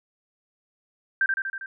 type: tone with echo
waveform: sine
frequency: 1571 Hz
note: G6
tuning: 3 cents sharp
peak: -18 dBFS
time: 1.21-1.26 s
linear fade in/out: 2 ms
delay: 80 ms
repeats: 5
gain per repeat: -3 dB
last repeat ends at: 1.66 s
effects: none